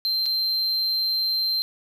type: tone with dropouts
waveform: triangle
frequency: 4135 Hz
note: C8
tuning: 21 cents flat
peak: -20 dBFS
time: 0.05-1.62 s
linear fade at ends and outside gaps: 0 ms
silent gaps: 0.257-0.262 s
effects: none